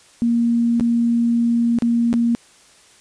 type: tone with dropouts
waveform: sine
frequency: 234.6 Hz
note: A#3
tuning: 11 cents sharp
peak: -14 dBFS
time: 0.22-2.35 s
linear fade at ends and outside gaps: 0 ms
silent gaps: 0.798-0.808 / 1.787-1.822 / 2.129-2.139 s
effects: white hiss -50 dBFS RMS until 3 s + resampled to 22050 Hz